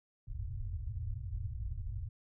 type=low-pass noise; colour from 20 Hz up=white; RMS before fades=-39 dBFS; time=0.27-2.09 s; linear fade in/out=10 ms; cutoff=120 Hz; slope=96 dB/octave; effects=none